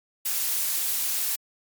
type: noise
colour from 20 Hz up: blue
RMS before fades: -26 dBFS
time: 0.25-1.36 s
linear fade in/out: 10 ms
effects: MP3 96 kbps